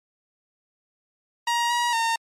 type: tone with pitch steps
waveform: sawtooth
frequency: 945 / 957 / 914 Hz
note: A#5 / A#5 / A#5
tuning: +23 / +45 / -34 cents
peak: -17 dBFS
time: 1.47-2.16 s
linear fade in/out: 5 ms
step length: 230 ms
effects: low-pass 9000 Hz 12 dB/octave + MP3 64 kbps